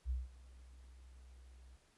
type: tone with ADSR envelope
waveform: sine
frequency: 62.9 Hz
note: B1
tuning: 32 cents sharp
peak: -33 dBFS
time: 0.05-1.77 s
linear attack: 50 ms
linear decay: 180 ms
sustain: -22 dB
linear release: 16 ms
effects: pink hiss -71 dBFS RMS until 1.97 s + resampled to 24000 Hz